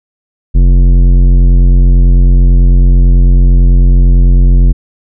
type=tone with tanh clipping; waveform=sine; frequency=44.53 Hz; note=F1; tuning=34 cents sharp; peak=-4 dBFS; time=0.54-4.73 s; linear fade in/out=20 ms; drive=13 dB; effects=none